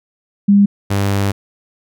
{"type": "tone pair in turn", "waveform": ["sine", "sawtooth"], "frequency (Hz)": [201.4, 99.66], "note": ["G3", "G2"], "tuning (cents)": [47, 29], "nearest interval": "octave", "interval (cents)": 1218, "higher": "first", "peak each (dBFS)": [-6, -10], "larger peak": "first", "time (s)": [[0.48, 0.66], [0.9, 1.32]], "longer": "second", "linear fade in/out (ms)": 10, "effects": []}